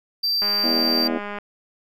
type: tone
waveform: triangle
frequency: 4686 Hz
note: D8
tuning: 5 cents flat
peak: -18 dBFS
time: 0.23-1.08 s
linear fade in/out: 10 ms
type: click train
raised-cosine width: 0.5 ms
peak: -17 dBFS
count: 199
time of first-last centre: 0.42-1.386 s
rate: 205 Hz
type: harmonic tone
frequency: 81 Hz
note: E2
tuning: 30 cents flat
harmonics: 3 / 4 / 5 / 6 / 7 / 8 / 9 / 10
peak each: -25 / -27 / -33 / -35 / -32 / -34 / -36 / -41 dBFS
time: 0.63-1.19 s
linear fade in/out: 20 ms
effects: none